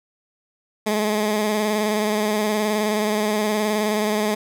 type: tone with vibrato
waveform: 15% pulse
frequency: 212.1 Hz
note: G#3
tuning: 37 cents sharp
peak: -13 dBFS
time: 0.86-4.35 s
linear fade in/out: 10 ms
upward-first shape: square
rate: 19 Hz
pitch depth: 29 cents each way
effects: none